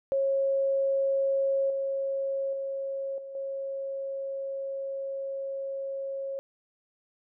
sine tone with level steps, 545 Hz, C#5, 29 cents flat, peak -23 / -27 / -30 / -38 / -31 dBFS, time 0.12-6.39 s, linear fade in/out 0 ms, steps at 1.7 / 2.53 / 3.18 / 3.35 s, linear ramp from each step 2 ms, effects none

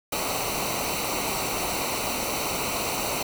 pink noise with comb filter, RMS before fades -28 dBFS, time 0.12-3.23 s, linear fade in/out 5 ms, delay 0.59 ms, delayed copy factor -0.75, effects none

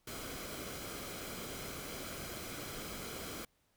pink noise with comb filter, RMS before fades -44 dBFS, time 0.07-3.45 s, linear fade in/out 5 ms, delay 1.1 ms, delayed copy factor -0.5, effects pink hiss -75 dBFS RMS until 3.76 s

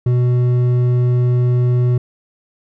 triangle tone with hard clipping, 123.47 Hz, B2, in tune, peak -13 dBFS, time 0.06-1.98 s, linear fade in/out 5 ms, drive 10 dB, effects none

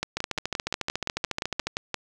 two click trains, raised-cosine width 0.2 ms, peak -10 / -10 dBFS, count 22 / 12, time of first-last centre 0.17-1.67 / 0.03-1.943 s, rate 14 / 5.75 Hz, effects none

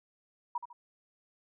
sine tone with echo, 958 Hz, A#5, 47 cents sharp, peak -30 dBFS, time 0.55-0.58 s, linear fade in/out 5 ms, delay 75 ms, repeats 2, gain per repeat -9 dB, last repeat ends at 0.73 s, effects none

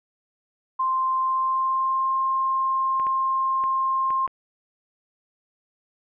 sine tone with pitch glide, 1046.5 to 1059.9 Hz, C6 to C6, 0 to +22 cents, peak -20 dBFS, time 0.79-4.27 s, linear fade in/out 10 ms, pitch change +22 cents, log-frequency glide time 1.19-2.16 s
clicks, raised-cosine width 0.5 ms, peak -23 dBFS, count 5, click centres 2.998 / 3.068 / 3.639 / 4.105 / 4.277 s
effects none

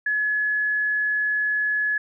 sine tone, 1700 Hz, G#6, 40 cents sharp, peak -20 dBFS, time 0.06-1.98 s, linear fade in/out 5 ms, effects none

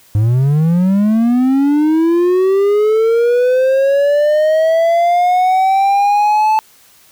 triangle linear sweep, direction up, 101.4 to 876 Hz, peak -7 dBFS, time 0.15-6.59 s, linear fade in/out 0 ms, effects white hiss -47 dBFS RMS until 7.11 s

